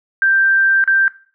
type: tone with dropouts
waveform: sine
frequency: 1573 Hz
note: G6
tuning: 6 cents sharp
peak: -10 dBFS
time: 0.22-1.08 s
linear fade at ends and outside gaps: 1 ms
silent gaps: 0.84-0.876 s
effects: noise-tail reverb RT60 0.4 s tail -17 dB re dry